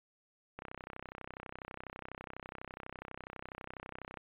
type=click train; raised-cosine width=0.5 ms; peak=-28 dBFS; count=116; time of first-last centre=0.59-4.173 s; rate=32.1 Hz; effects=resampled to 8000 Hz